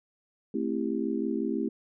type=chord; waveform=sine; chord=A minor seventh; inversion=none; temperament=just; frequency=220 / 264 / 330 / 396 Hz; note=A3 / C4 / E4 / G4; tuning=0 / +16 / +2 / +18 cents; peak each=-32 / -32 / -32 / -34 dBFS; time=0.54-1.69 s; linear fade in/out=5 ms; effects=none